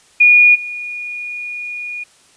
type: tone with level steps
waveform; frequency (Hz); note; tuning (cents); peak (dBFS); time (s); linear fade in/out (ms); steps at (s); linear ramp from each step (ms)
sine; 2444; D#7; -32; -5 / -23; 0.2-2.04; 10; 0.54; 20
effects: white hiss -50 dBFS RMS until 2.36 s + resampled to 22050 Hz